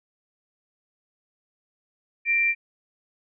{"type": "tone pair together", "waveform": "sine", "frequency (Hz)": [1850, 2363], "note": ["A#6", "D7"], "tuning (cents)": [-14, 10], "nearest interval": "major third", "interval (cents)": 424, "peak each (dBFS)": [-30, -19], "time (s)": [2.25, 2.55], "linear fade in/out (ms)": 50, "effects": []}